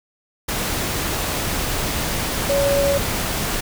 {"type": "tone in noise", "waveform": "sine", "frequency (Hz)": 561, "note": "C#5", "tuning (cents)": 21, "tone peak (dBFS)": -16, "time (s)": [2.49, 2.98], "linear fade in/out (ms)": 10, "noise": "pink", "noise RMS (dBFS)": -23, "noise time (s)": [0.48, 3.61], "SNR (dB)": 4, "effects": []}